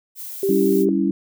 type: noise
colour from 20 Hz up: violet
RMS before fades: -33 dBFS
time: 0.15-0.86 s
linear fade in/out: 50 ms
type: tone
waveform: sine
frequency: 391.5 Hz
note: G4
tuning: 2 cents flat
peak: -17 dBFS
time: 0.43-0.89 s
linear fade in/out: 2 ms
type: chord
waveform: sine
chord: C# diminished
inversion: second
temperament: equal with one note detuned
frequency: 196 / 280.1 / 329.6 Hz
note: G3 / C#4 / E4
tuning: 0 / +18 / 0 cents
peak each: -21 dBFS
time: 0.49-1.11 s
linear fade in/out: 2 ms
effects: none